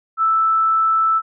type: tone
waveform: sine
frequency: 1318.5 Hz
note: E6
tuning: in tune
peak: -13 dBFS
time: 0.17-1.22 s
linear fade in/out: 50 ms
effects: none